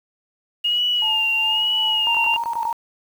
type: tone with vibrato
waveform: sine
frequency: 2854 Hz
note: F7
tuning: 37 cents sharp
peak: -17 dBFS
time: 0.64-2.37 s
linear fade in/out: 10 ms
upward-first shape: sine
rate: 1.1 Hz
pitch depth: 54 cents each way
type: tone with tremolo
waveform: sine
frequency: 880 Hz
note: A5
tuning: in tune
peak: -25 dBFS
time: 1.02-2.72 s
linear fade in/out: 2 ms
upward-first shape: triangle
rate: 2.6 Hz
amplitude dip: 80%
type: tone bursts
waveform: sine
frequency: 932.3 Hz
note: A#5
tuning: in tune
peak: -21 dBFS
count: 7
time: 2.07-2.728 s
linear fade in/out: 0 ms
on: 76 ms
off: 21 ms
effects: 7-bit